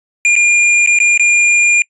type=tone with dropouts; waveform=square; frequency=2409 Hz; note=D7; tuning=43 cents sharp; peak=-8 dBFS; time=0.25-1.82 s; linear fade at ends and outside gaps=1 ms; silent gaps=0.355-0.363 / 0.862-0.873 / 0.988-1.001 / 1.176-1.196 s; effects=noise-tail reverb RT60 0.1 s tail -25 dB re dry + resampled to 24000 Hz